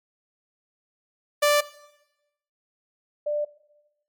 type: tone pair in turn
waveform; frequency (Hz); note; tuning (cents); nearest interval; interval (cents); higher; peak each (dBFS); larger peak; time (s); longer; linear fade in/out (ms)
sawtooth / sine; 587.3 / 592.4; D5 / D5; 0 / +15; unison; 15; second; -13 / -23; first; 1.42-1.61 / 3.26-3.45; neither; 10
effects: noise-tail reverb RT60 0.9 s tail -17 dB re dry + MP3 96 kbps